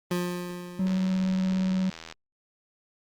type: tone with exponential decay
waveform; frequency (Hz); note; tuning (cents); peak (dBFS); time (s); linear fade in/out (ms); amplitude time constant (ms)
25% pulse; 177.2; F3; +25; -20; 0.11-1.72; 2; 350
type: tone with vibrato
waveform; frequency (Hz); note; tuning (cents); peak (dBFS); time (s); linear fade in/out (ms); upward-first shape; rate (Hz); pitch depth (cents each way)
triangle; 187.8; F#3; +26; -21; 0.79-1.9; 5; sine; 17; 9
type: click train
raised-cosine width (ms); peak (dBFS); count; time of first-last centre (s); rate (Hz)
0.2; -23; 103; 0.87-2.125; 81.3
effects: Opus 32 kbps